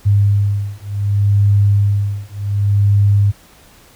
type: beating tone pair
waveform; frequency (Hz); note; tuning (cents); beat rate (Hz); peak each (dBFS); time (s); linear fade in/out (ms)
sine; 101 / 101.67; G#2 / G#2; -48 / -36; 0.67; -14; 0.05-3.32; 20
effects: pink hiss -46 dBFS RMS until 3.95 s